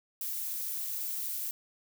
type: noise with amplitude modulation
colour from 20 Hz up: violet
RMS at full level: -33 dBFS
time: 0.21-1.51 s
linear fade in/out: 2 ms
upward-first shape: sine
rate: 276 Hz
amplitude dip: 55%
effects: none